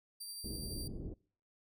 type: tone with tremolo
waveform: 20% pulse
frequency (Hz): 4699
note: D8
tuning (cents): 0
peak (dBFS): -37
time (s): 0.2-0.88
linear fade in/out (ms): 10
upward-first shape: sine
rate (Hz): 12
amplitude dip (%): 25
type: low-pass noise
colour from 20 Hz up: pink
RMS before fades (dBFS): -43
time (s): 0.44-1.14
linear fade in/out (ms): 5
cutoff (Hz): 400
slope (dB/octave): 24
effects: noise-tail reverb RT60 0.5 s tail -26 dB re dry